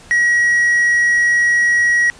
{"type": "tone with quantisation", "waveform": "triangle", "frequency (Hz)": 1909, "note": "A#6", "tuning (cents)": 41, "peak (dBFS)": -9, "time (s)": [0.11, 2.1], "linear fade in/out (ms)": 0, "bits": 6, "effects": ["pink hiss -42 dBFS RMS until 2.19 s", "resampled to 22050 Hz"]}